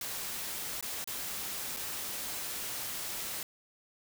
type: noise with dropouts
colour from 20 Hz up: white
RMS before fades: -38 dBFS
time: 0.01-3.43 s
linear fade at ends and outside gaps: 2 ms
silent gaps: 0.81-0.826 / 1.043-1.074 / 1.765-1.769 s
effects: none